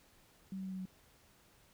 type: tone with pitch steps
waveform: sine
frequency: 191.5 / 190.29 / 189.08 / 187.88 / 186.69 Hz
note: G3 / F#3 / F#3 / F#3 / F#3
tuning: -40 / +49 / +38 / +27 / +16 cents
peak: -39 dBFS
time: 0.52-0.855 s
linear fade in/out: 2 ms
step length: 67 ms
effects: pink hiss -66 dBFS RMS until 1.73 s